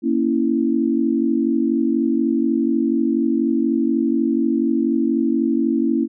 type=chord; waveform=sine; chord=A# diminished; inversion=none; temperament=equal; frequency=233.1 / 277.2 / 329.6 Hz; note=A#3 / C#4 / E4; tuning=0 / 0 / 0 cents; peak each=-20 dBFS; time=0.02-6.08 s; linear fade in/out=50 ms; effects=none

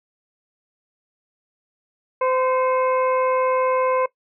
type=harmonic tone with a mistuned harmonic; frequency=515 Hz; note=C5; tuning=28 cents flat; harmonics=1 / 2 / 3 / 4 / 5; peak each=-19 / -22 / -36 / -33 / -39 dBFS; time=2.21-4.06 s; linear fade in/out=5 ms; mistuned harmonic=4; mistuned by=+78 cents; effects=noise-tail reverb RT60 0.1 s tail -19 dB re dry

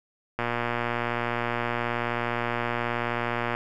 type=click train; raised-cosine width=0.5 ms; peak=-12 dBFS; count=377; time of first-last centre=0.39-3.55 s; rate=119 Hz; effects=9-bit

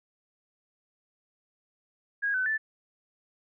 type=tone with pitch steps; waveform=sine; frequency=1641 / 1514 / 1757 Hz; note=G#6 / F#6 / A6; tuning=-21 / +39 / -3 cents; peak=-25 dBFS; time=2.22-2.58 s; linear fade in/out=20 ms; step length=120 ms; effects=none

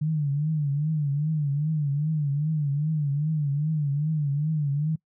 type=tone with vibrato; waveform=sine; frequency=148.8 Hz; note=D3; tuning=23 cents sharp; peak=-22 dBFS; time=0.01-4.96 s; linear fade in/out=10 ms; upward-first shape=triangle; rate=2.5 Hz; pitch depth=130 cents each way; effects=noise-tail reverb RT60 0.1 s tail -24 dB re dry

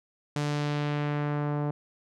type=tone with low-pass filter sweep; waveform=sawtooth; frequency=147 Hz; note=D3; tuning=2 cents sharp; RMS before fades=-29 dBFS; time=0.36-1.71 s; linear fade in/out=2 ms; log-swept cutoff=7500 to 880 Hz; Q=1; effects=none

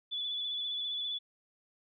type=tone with vibrato; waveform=sine; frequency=3446 Hz; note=A7; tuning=37 cents flat; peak=-33 dBFS; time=0.11-1.19 s; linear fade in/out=20 ms; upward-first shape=triangle; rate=15 Hz; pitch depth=32 cents each way; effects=none

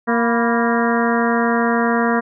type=harmonic tone with a mistuned harmonic; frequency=233.1 Hz; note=A#3; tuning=in tune; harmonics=1 / 2 / 3 / 4 / 5 / 6 / 7 / 8; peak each=-18 / -21 / -23 / -24 / -25 / -26 / -26 / -27 dBFS; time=0.07-2.21 s; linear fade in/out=20 ms; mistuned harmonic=4; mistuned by=+89 cents; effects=none

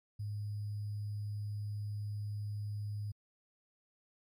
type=tone with sample-and-hold; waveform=sine; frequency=103.83 Hz; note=G#2; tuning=in tune; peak=-36 dBFS; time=0.19-3.12 s; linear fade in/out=10 ms; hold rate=4900 Hz; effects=MP3 64 kbps

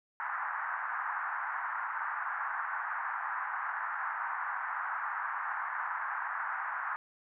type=band-pass noise; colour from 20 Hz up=white; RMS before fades=-36 dBFS; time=0.2-6.96 s; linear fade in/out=0 ms; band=840 to 1700 Hz; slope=48 dB/octave; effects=none

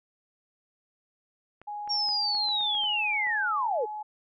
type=clicks; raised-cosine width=0.5 ms; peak=-33 dBFS; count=9; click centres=1.616 / 1.876 / 2.088 / 2.35 / 2.486 / 2.608 / 2.75 / 2.838 / 3.27 s
type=tone with pitch glide; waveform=sine; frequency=830.6 to 848.5 Hz; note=G#5 to G#5; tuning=0 to +37 cents; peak=-33 dBFS; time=1.67-4.03 s; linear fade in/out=10 ms; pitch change=+37 cents; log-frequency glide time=2.07-3.62 s
type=linear sweep; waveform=sine; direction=down; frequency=5588 to 404.3 Hz; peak=-25 dBFS; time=1.89-3.86 s; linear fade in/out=20 ms
effects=none

